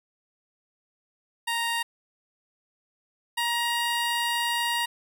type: tone pair in turn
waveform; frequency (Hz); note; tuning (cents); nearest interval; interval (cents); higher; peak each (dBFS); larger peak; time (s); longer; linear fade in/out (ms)
15% pulse; 932.3 / 944.2; A#5 / A#5; 0 / +22; unison; 22; second; -19 / -18; second; 1.47-1.83 / 3.37-4.86; second; 10
effects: none